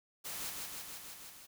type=noise with echo; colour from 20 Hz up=white; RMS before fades=-42 dBFS; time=0.24-0.51 s; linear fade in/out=20 ms; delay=160 ms; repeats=6; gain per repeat=-2 dB; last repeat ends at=1.47 s; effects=none